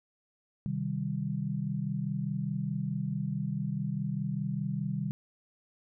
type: chord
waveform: sine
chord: C minor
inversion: none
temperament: equal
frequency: 130.81 / 155.56 / 196 Hz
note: C3 / Eb3 / G3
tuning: 0 / 0 / 0 cents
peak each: -35 / -34 / -34 dBFS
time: 0.66-5.11 s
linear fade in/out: 0 ms
effects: none